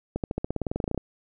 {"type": "accelerating click train", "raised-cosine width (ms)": 2, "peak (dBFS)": -14, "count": 17, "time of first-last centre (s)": [0.16, 0.977], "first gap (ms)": 78, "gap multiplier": 0.94, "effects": []}